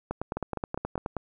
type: two click trains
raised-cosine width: 1 ms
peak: -17 / -16 dBFS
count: 4 / 11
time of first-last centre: 0.37-0.979 / 0.11-1.167 s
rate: 4.93 / 9.46 Hz
effects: none